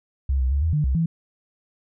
sine tone with pitch steps, 67.6 / 64.2 / 70.5 / 81.1 / 149.9 / 65.3 / 164.8 Hz, C#2 / C2 / C#2 / E2 / D3 / C2 / E3, -43 / -32 / +30 / -28 / +36 / -3 / 0 cents, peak -18 dBFS, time 0.29-1.06 s, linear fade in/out 5 ms, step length 110 ms, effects none

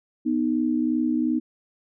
sine tone pair together, 246.9 / 309.6 Hz, B3 / D#4, 0 / -9 cents, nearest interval major third, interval 391 cents, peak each -23 dBFS, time 0.25-1.4 s, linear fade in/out 20 ms, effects none

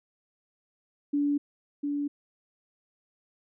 sine tone with echo, 288.3 Hz, D4, 32 cents flat, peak -23 dBFS, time 1.13-1.38 s, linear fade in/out 10 ms, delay 700 ms, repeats 1, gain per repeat -4 dB, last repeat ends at 2.08 s, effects none

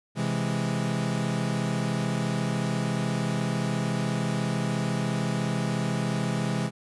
40% pulse chord, C augmented, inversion none, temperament equal, 130.81 / 164.81 / 207.7 Hz, C3 / E3 / G#3, 0 / 0 / 0 cents, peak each -29 dBFS, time 0.15-6.71 s, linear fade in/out 50 ms, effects resampled to 24000 Hz

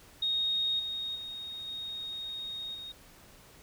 sine tone with level steps, 3729 Hz, A#7, in tune, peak -27 / -33 / -38 / -36 / -40 dBFS, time 0.22-2.92 s, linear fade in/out 5 ms, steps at 0.79 / 1.15 / 1.67 / 2.74 s, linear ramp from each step 10 ms, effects pink hiss -56 dBFS RMS until 3.62 s

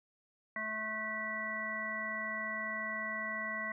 harmonic tone, 217.3 Hz, A3, 21 cents flat, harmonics 1 / 3 / 5 / 7 / 9, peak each -47 / -45 / -43 / -46 / -37 dBFS, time 0.56-3.72 s, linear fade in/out 2 ms, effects none

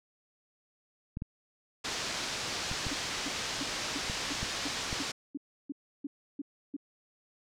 clicks, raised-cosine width 5 ms, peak -24 dBFS, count 7, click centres 1.171 / 1.221 / 2.715 / 2.867 / 4.099 / 4.43 / 4.929 s
white low-pass noise, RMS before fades -36 dBFS, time 1.84-5.12 s, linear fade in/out 10 ms, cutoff 6200 Hz, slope 24 dB/octave
sine tone bursts, 283.7 Hz, C#4, 40 cents sharp, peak -33 dBFS, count 12, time 2.91-6.766 s, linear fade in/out 5 ms, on 28 ms, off 320 ms
effects none

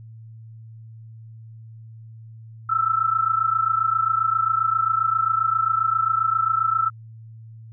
sine tone pair together, 1306.5 / 1334 Hz, E6 / E6, -16 / +20 cents, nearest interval unison, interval 36 cents, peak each -21 dBFS, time 2.69-6.9 s, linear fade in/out 10 ms, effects added 112 Hz sine -39 dBFS peak until 7.72 s

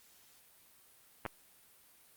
clicks, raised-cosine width 0.5 ms, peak -22 dBFS, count 2, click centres 1.253 / 1.262 s, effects white hiss -63 dBFS RMS until 2.16 s + Opus 48 kbps

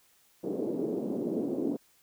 pink band-pass noise, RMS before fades -32 dBFS, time 0.43-1.77 s, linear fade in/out 10 ms, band 240 to 440 Hz, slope 24 dB/octave, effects white hiss -65 dBFS RMS until 2.02 s

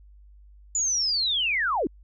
sine linear sweep, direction down, 7040 to 244.1 Hz, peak -22 dBFS, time 0.75-1.87 s, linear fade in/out 2 ms, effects added 50 Hz sine -48 dBFS peak until 2.03 s

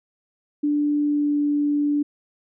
sine tone with pitch glide, 293.7 to 291.8 Hz, D4 to D4, 0 to -11 cents, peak -18 dBFS, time 0.63-2.03 s, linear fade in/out 10 ms, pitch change -11 cents, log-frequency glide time 1.02-1.39 s, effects none

